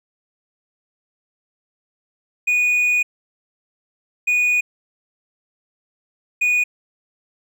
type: tone bursts at uneven times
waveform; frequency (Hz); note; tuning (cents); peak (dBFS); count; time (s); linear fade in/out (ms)
triangle; 2465; D#7; -17; -13; 3; 2.47-3.03 / 4.27-4.61 / 6.41-6.64; 10
effects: none